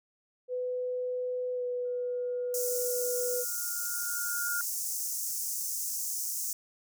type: tone with pitch glide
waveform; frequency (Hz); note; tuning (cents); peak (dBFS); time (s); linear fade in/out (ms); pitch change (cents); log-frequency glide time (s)
sine; 500 to 493.4; B4 to B4; +21 to -2; -30; 0.48-3.45; 50; -23; 1.54-1.63
type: tone with exponential growth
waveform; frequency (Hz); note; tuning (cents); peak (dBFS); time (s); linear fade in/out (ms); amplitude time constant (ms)
sine; 1420; F6; +28; -30; 1.85-4.61; 1; 600
type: high-pass noise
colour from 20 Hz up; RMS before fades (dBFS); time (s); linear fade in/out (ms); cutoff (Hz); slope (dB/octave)
pink; -34; 2.54-6.53; 2; 5700; 48
effects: none